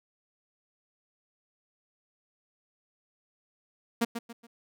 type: tone with echo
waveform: sawtooth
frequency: 233.1 Hz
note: A#3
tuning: in tune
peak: -19 dBFS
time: 4.01-4.05 s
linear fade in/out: 10 ms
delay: 140 ms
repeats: 3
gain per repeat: -9 dB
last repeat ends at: 4.47 s
effects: none